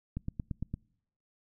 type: click train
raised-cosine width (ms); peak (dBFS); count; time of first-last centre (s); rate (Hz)
5; -22; 6; 0.17-0.74; 8.77
effects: noise-tail reverb RT60 0.7 s tail -26 dB re dry